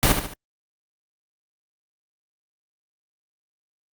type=noise with echo; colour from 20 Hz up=pink; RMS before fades=-17 dBFS; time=0.03-0.12 s; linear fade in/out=0 ms; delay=72 ms; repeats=3; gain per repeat=-7 dB; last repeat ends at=0.336 s; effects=Opus 48 kbps